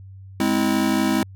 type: chord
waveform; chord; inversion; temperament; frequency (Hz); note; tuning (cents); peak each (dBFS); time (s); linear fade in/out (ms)
square; Ab augmented; none; just; 207.7 / 259.6 / 324.5; Ab3 / C4 / E4; 0 / -13 / -27; -23; 0.4-1.23; 2
effects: added 96 Hz sine -38 dBFS peak until 1.35 s